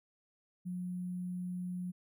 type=tone with sample-and-hold; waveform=sine; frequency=180 Hz; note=F#3; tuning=47 cents flat; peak=-36 dBFS; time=0.65-1.92 s; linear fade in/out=20 ms; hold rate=11025 Hz; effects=none